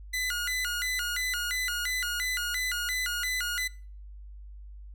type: tone with vibrato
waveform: sawtooth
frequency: 1697 Hz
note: G#6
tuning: 37 cents sharp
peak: -25 dBFS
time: 0.13-3.68 s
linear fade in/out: 10 ms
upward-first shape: square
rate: 2.9 Hz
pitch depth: 290 cents each way
effects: noise-tail reverb RT60 0.4 s tail -21 dB re dry + added 50 Hz sine -42 dBFS peak until 4.94 s